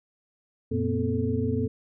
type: tone cluster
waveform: sine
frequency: 91.8 / 118.4 / 237.1 / 257.6 / 437.5 Hz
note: F#2 / A#2 / A#3 / C4 / A4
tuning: -13 / +27 / +30 / -27 / -10 cents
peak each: -30 dBFS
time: 0.71-1.68 s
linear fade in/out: 10 ms
effects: none